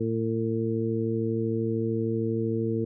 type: harmonic tone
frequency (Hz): 113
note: A2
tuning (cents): +47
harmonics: 1 / 2 / 3 / 4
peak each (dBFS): -30 / -30 / -30 / -30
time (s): 0-2.85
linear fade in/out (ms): 10
effects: none

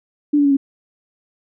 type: tone with pitch steps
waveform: sine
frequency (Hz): 293.7 / 287.3 / 281.1 / 275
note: D4 / D4 / C#4 / C#4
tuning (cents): 0 / -38 / +24 / -14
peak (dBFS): -11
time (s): 0.33-0.57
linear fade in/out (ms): 10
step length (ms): 60
effects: none

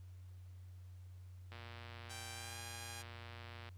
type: click train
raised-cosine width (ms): 0.3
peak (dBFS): -36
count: 257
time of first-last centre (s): 1.52-3.689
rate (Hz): 118
type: tone with pitch glide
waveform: 5% pulse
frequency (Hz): 784 to 813.1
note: G5 to G#5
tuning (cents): 0 to -37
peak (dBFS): -36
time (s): 2.09-3.03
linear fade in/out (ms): 20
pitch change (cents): +63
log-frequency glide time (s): 2.33-2.58
effects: added 91 Hz sine -51 dBFS peak until 3.77 s + pink hiss -73 dBFS RMS until 3.77 s

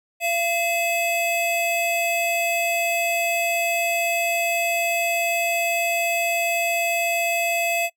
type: tone pair together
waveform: square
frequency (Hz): 683.9 / 2582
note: F5 / E7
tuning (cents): -36 / -37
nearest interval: octave + major seventh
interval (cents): 2299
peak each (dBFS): -24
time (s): 0.2-7.9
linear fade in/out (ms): 50
effects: noise-tail reverb RT60 0.1 s tail -23 dB re dry

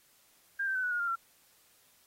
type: tone with pitch steps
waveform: sine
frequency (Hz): 1600 / 1557.1 / 1515.4 / 1474.9 / 1435.4 / 1396.9 / 1359.5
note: G6 / G6 / F#6 / F#6 / F6 / F6 / F6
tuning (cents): +35 / -12 / +41 / -6 / +47 / 0 / -47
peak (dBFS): -29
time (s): 0.59-1.157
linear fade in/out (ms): 10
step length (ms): 81
effects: white hiss -65 dBFS RMS until 2.06 s + AAC 48 kbps

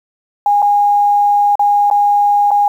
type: tone with dropouts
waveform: sine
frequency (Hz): 819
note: G#5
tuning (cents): -24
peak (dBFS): -8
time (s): 0.46-2.68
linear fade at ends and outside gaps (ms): 2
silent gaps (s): 0.62-0.625 / 1.555-1.594 / 1.901-1.911 / 2.507-2.514
effects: 7-bit

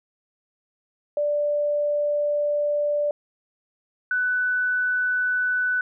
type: tone pair in turn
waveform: sine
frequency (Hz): 587.3 / 1493.6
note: D5 / F#6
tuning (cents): 0 / +16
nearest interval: octave + major third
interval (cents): 1616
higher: second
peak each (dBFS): -20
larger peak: neither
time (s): 1.17-3.11 / 4.11-5.81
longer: first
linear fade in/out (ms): 2
effects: none

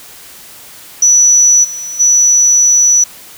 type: tone with level steps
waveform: sine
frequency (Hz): 5920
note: F#8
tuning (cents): 0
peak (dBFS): -4 / -20 / -5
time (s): 1.02-3.04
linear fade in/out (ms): 5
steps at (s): 1.63 / 1.99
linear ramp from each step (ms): 20
effects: white hiss -35 dBFS RMS until 3.37 s

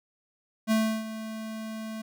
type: tone with ADSR envelope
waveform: square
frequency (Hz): 220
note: A3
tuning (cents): 0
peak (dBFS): -21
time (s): 0.67-2.02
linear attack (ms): 44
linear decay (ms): 320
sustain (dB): -14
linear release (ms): 9
effects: none

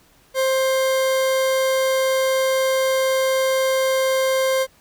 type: tone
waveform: 40% pulse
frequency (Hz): 527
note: C5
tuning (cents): +12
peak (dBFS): -16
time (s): 0.34-4.67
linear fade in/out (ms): 50
effects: pink hiss -55 dBFS RMS until 4.8 s

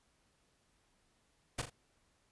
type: noise with echo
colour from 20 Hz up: pink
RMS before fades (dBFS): -36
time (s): 1.58-1.62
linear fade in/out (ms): 10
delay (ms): 40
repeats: 2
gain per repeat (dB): -8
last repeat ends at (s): 1.7
effects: pink hiss -74 dBFS RMS until 2.31 s + resampled to 24000 Hz

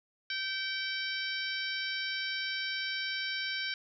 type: harmonic tone with a mistuned harmonic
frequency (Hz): 775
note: G5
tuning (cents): -20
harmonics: 2 / 3 / 4 / 5 / 6 / 7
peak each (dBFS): -37 / -39 / -40 / -41 / -42 / -42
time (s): 0.3-3.74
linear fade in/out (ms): 2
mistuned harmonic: 3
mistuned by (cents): -21
effects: none

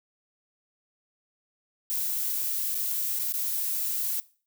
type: noise with dropouts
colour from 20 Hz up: violet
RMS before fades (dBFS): -29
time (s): 1.9-4.2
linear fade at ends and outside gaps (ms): 0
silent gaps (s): 2.746-2.752 / 3.19-3.195 / 3.323-3.339
effects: noise-tail reverb RT60 0.4 s tail -20 dB re dry

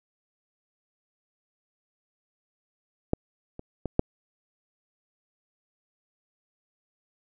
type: clicks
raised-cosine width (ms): 2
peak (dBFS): -9 / -25 / -16 / -6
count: 4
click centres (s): 3.134 / 3.594 / 3.857 / 3.994
effects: none

